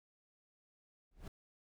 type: noise with exponential growth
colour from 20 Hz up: brown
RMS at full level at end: -37 dBFS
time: 1.11-1.28 s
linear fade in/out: 5 ms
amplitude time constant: 35 ms
effects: none